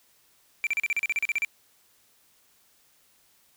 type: tone bursts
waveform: triangle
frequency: 2349 Hz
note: D7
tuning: in tune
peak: -21 dBFS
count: 13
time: 0.64-1.448 s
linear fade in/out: 0 ms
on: 28 ms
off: 37 ms
effects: white hiss -63 dBFS RMS until 3.56 s